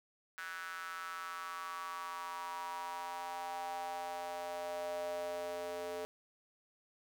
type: tone with high-pass filter sweep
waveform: square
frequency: 87.4 Hz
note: F2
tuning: 2 cents sharp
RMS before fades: -42 dBFS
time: 0.38-6.05 s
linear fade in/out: 0 ms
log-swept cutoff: 1500 to 500 Hz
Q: 5.7
effects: none